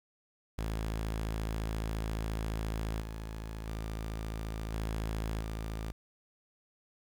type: tone with level steps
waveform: sawtooth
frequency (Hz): 54.4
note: A1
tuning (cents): -19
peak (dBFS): -29 / -35 / -32 / -29 / -32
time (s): 0.58-5.92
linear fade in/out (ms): 5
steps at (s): 3 / 3.66 / 4.72 / 5.4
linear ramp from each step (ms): 20
effects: 10-bit